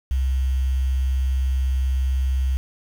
sine tone with quantisation, 65.41 Hz, C2, in tune, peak -18 dBFS, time 0.11-2.57 s, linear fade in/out 0 ms, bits 7, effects none

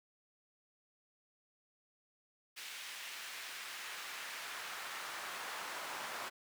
brown noise with high-pass filter sweep, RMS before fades -45 dBFS, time 2.56-6.3 s, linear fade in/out 20 ms, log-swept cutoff 2500 to 970 Hz, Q 1, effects none

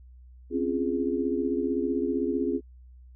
sine chord, Db major seventh, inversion third, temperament equal with one note detuned, 261.6 / 277.2 / 343.6 / 415.3 Hz, C4 / Db4 / F4 / Ab4, 0 / 0 / -28 / 0 cents, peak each -29 / -32 / -30 / -30 dBFS, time 0.5-2.61 s, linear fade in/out 50 ms, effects added 62 Hz sine -47 dBFS peak until 3.15 s

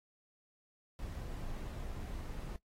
brown noise, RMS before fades -42 dBFS, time 0.99-2.56 s, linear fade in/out 0 ms, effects noise-tail reverb RT60 0.1 s tail -19 dB re dry + AAC 48 kbps

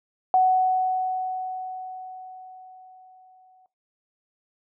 sine tone with exponential decay, 745 Hz, F#5, 12 cents sharp, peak -14 dBFS, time 0.34-3.66 s, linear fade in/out 1 ms, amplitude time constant 720 ms, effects noise-tail reverb RT60 0.2 s tail -17 dB re dry

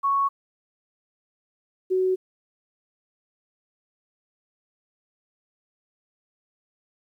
sine tone pair in turn, 1108.7 / 373 Hz, C#6 / F#4, 0 / +14 cents, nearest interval octave + perfect fifth, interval 1886 cents, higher first, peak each -19 dBFS, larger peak neither, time 0.03-0.29 / 1.9-2.16 s, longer neither, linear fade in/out 20 ms, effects 10-bit

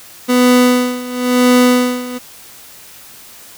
30% pulse tone with tremolo, 248.6 Hz, B3, 12 cents sharp, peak -4 dBFS, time 0.28-2.19 s, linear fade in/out 20 ms, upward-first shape sine, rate 0.97 Hz, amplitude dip 85%, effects white hiss -38 dBFS RMS until 3.57 s

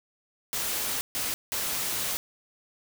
white noise bursts at uneven times, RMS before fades -30 dBFS, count 3, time 0.53-1.01 / 1.15-1.34 / 1.52-2.17 s, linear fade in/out 0 ms, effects none

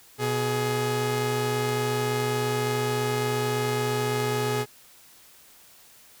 sawtooth tone pair together, 123.47 / 419.4 Hz, B2 / G#4, 0 / +17 cents, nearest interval octave + major sixth, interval 2117 cents, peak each -24 / -22 dBFS, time 0.18-4.66 s, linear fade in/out 50 ms, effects white hiss -53 dBFS RMS until 6.2 s

